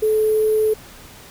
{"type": "tone with sample-and-hold", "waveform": "sine", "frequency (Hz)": 432.3, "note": "A4", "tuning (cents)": -31, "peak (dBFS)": -14, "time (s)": [0.02, 0.74], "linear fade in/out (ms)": 10, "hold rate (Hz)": 11025, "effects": ["pink hiss -42 dBFS RMS until 1.3 s"]}